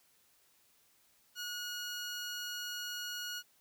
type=tone; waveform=15% pulse; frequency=1448 Hz; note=F#6; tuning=38 cents flat; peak=-32 dBFS; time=1.35-3.43 s; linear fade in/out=50 ms; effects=white hiss -69 dBFS RMS until 3.6 s